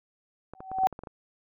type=clicks; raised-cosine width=1 ms; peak=-26 dBFS; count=10; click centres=0.536 / 0.605 / 0.716 / 0.786 / 0.836 / 0.871 / 0.927 / 0.991 / 1.036 / 1.072 s
type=tone with exponential growth; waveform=sine; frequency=760 Hz; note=F#5; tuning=46 cents sharp; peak=-16 dBFS; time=0.55-0.87 s; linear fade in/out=0 ms; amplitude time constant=69 ms
effects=none